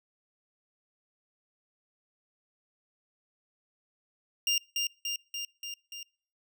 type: tone with echo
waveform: 25% pulse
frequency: 2800 Hz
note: F7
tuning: 4 cents sharp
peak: -21 dBFS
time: 4.47-4.58 s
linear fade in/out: 2 ms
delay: 290 ms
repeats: 5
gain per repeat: -3 dB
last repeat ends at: 6.03 s
effects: noise-tail reverb RT60 0.5 s tail -26 dB re dry